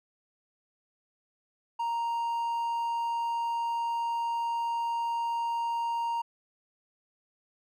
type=tone; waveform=triangle; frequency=932.3 Hz; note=A#5; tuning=in tune; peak=-26 dBFS; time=1.79-6.22 s; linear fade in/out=10 ms; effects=none